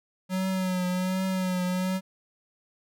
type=tone with vibrato; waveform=square; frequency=185 Hz; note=F#3; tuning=in tune; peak=-26 dBFS; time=0.29-2.01 s; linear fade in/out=50 ms; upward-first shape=triangle; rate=1.3 Hz; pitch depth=45 cents each way; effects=none